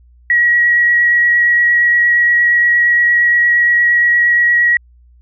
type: tone with vibrato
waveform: sine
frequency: 1912 Hz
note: A#6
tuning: 43 cents sharp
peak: -8 dBFS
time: 0.3-4.77 s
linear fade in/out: 2 ms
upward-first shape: sine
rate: 8.6 Hz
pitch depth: 11 cents each way
effects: added 60 Hz sine -43 dBFS peak until 5.21 s